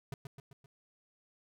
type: tone with echo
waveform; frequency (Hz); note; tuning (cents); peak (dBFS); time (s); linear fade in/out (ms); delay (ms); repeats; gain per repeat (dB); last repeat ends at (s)
square; 137.1; C#3; -19; -38; 0.12-0.14; 2; 130; 4; -5; 0.66
effects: none